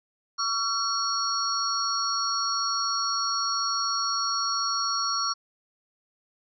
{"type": "tone cluster", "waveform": "sine", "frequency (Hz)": [1136, 1357, 4393, 5600], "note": ["C#6", "E6", "C#8", "F8"], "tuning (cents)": [42, 50, -16, 4], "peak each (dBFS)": -30, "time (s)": [0.38, 5.34], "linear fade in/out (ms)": 20, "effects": []}